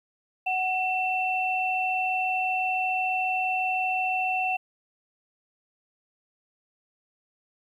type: tone pair together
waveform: sine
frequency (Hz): 745.8 / 2687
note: F#5 / E7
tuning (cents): +14 / +33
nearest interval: octave + minor seventh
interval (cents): 2219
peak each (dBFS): -26 / -27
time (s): 0.46-4.57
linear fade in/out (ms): 10
effects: 10-bit